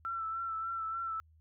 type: tone with vibrato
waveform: sine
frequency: 1337 Hz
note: E6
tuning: 24 cents sharp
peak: -34 dBFS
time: 0.05-1.2 s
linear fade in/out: 0 ms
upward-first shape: sine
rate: 3.4 Hz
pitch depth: 31 cents each way
effects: added 79 Hz sine -60 dBFS peak until 1.4 s